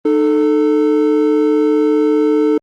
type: tone pair together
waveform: triangle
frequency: 305 / 440 Hz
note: D#4 / A4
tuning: -34 / 0 cents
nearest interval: tritone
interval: 634 cents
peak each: -11 dBFS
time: 0.05-2.58 s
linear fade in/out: 5 ms
effects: Opus 24 kbps